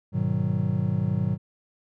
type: chord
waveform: triangle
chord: G# minor seventh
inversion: none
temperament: just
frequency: 103.83 / 124.59 / 155.74 / 186.89 Hz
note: G#2 / B2 / D#3 / F#3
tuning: 0 / +16 / +2 / +18 cents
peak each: -26 dBFS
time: 0.12-1.38 s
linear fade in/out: 50 ms
effects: none